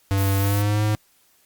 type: tone with pitch glide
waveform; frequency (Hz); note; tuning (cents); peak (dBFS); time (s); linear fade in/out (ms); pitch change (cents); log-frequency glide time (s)
square; 98.1 to 106.36; G2 to G#2; +2 to +42; -19; 0.11-0.95; 0; +140; 0.38-0.83
type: noise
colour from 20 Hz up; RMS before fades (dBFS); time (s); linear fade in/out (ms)
violet; -31; 0.17-0.63; 20
effects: white hiss -60 dBFS RMS until 1.45 s + Opus 48 kbps